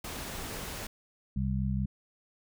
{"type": "noise", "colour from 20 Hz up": "pink", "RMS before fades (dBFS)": -39, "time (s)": [0.04, 0.87], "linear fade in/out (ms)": 5}
{"type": "harmonic tone", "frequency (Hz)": 65.41, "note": "C2", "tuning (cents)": 0, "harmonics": [1, 2, 3], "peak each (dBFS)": [-32, -32, -32], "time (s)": [1.36, 1.86], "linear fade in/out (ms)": 5}
{"effects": []}